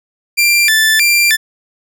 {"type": "tone with vibrato", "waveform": "sawtooth", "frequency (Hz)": 2042, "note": "C7", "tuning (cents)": -43, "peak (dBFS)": -5, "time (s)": [0.37, 1.37], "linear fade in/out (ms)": 20, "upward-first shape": "square", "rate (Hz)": 1.6, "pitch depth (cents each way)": 260, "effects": []}